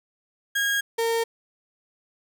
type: tone pair in turn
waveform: 35% pulse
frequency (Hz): 1634 / 458.5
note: G#6 / A#4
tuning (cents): -29 / -29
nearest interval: octave + minor seventh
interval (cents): 2200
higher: first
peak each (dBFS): -20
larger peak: neither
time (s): 0.55-0.81 / 0.98-1.24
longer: neither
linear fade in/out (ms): 10
effects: none

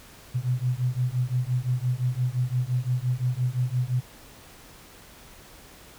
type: beating tone pair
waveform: sine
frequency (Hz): 122.6 / 128.4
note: B2 / C3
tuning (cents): -12 / -32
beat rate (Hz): 5.8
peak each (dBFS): -26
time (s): 0.34-4.01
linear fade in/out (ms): 20
effects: pink hiss -49 dBFS RMS until 5.98 s

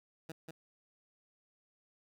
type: tone with echo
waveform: 15% pulse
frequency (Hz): 161.1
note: E3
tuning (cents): -39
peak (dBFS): -36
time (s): 0.29-0.32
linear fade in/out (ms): 5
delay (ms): 190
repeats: 1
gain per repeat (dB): -3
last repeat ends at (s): 0.51
effects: none

